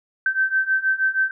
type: beating tone pair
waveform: sine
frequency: 1545 / 1551.3 Hz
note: G6 / G6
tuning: -26 / -19 cents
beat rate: 6.3 Hz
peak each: -22 / -20 dBFS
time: 0.26-1.31 s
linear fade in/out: 2 ms
effects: none